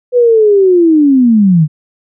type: linear sweep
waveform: sine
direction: down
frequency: 499.8 to 145.4 Hz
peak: -4 dBFS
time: 0.12-1.68 s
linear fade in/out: 50 ms
effects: none